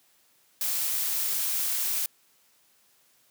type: noise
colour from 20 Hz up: blue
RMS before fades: -28 dBFS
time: 0.61-2.06 s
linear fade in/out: 2 ms
effects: white hiss -64 dBFS RMS until 3.3 s + high-pass 100 Hz 12 dB/octave